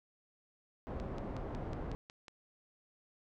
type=low-pass noise; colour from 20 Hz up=pink; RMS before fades=-41 dBFS; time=0.87-1.95 s; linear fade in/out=0 ms; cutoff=780 Hz; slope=12 dB/octave
type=click train; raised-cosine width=0.2 ms; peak=-33 dBFS; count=8; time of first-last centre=1-2.282 s; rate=5.46 Hz
effects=none